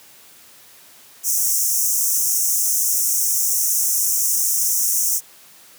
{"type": "high-pass noise", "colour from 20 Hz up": "pink", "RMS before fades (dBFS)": -19, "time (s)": [1.23, 5.21], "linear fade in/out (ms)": 50, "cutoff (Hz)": 5600, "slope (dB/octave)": 96, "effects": ["white hiss -47 dBFS RMS until 5.78 s", "high-pass 100 Hz 12 dB/octave"]}